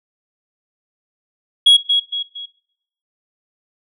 sine tone with echo, 3322 Hz, G#7, in tune, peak -3 dBFS, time 1.66-1.77 s, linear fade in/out 10 ms, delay 230 ms, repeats 3, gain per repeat -8 dB, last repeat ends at 2.46 s, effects noise-tail reverb RT60 0.7 s tail -19 dB re dry + tanh soft clip ceiling -5 dBFS

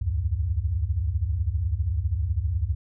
sine tone cluster, 68.3 / 80.5 / 96.1 Hz, C#2 / E2 / G2, -25 / -41 / -34 cents, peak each -27 dBFS, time 0.01-2.75 s, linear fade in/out 10 ms, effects none

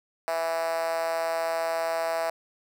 5% pulse tone with high-pass filter, 164.81 Hz, E3, in tune, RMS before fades -28 dBFS, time 0.28-2.3 s, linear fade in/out 0 ms, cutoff 650 Hz, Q 5.5, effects none

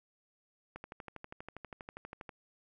click train, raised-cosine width 0.5 ms, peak -29 dBFS, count 20, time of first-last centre 0.76-2.292 s, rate 12.4 Hz, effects none

